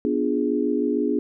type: chord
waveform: sine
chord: B diminished seventh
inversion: none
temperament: equal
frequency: 246.9 / 293.7 / 349.2 / 415.3 Hz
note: B3 / D4 / F4 / Ab4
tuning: 0 / 0 / 0 / 0 cents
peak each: -25 / -24 / -28 / -25 dBFS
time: 0.05-1.19 s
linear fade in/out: 0 ms
effects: none